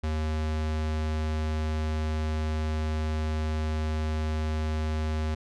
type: tone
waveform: square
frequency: 77.78 Hz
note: D#2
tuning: in tune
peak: -27 dBFS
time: 0.03-5.35 s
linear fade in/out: 10 ms
effects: low-pass 6000 Hz 12 dB/octave